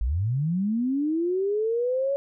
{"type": "linear sweep", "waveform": "sine", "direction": "up", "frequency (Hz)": [49.13, 564], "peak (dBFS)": -22, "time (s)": [0.01, 2.16], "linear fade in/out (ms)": 0, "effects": []}